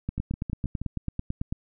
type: two click trains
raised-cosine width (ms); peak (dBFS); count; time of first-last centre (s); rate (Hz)
5; -19 / -16; 5 / 14; 0.18-0.816 / 0.09-1.525; 6.29 / 9.06
effects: none